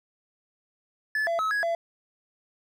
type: tone with pitch steps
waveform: triangle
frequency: 1731 / 674 / 1288 / 1667 / 674 Hz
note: A6 / E5 / E6 / G#6 / E5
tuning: -29 / +38 / -41 / +6 / +38 cents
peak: -22 dBFS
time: 1.15-1.75 s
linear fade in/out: 2 ms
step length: 120 ms
effects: none